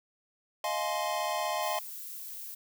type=chord; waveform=square; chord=F minor seventh; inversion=third; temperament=equal with one note detuned; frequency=622.3 / 698.5 / 844.6 / 1046.5 Hz; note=Eb5 / F5 / Ab5 / C6; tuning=0 / 0 / +29 / 0 cents; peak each=-36 dBFS; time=0.64-1.79 s; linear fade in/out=2 ms
type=noise; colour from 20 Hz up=violet; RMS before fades=-42 dBFS; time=1.62-2.55 s; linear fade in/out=10 ms
effects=none